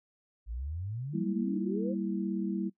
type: exponential sweep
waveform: sine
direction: up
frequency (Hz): 51.91 to 554.4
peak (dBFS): -34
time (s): 0.46-1.95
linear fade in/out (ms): 50
type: chord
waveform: sine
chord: E diminished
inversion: first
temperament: equal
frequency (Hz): 196 / 233.1 / 329.6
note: G3 / Bb3 / E4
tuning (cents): 0 / 0 / 0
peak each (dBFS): -32 / -37 / -35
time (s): 1.13-2.7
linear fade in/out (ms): 20
effects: noise-tail reverb RT60 0.1 s tail -20 dB re dry